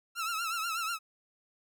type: tone with vibrato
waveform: sawtooth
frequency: 1338 Hz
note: E6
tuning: 25 cents sharp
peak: -28 dBFS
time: 0.15-0.99 s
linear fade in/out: 50 ms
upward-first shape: triangle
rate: 8.2 Hz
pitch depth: 99 cents each way
effects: none